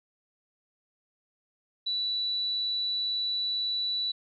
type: tone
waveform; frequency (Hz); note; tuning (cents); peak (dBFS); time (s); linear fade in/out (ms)
sine; 3951; B7; 0; -27; 1.86-4.12; 10
effects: none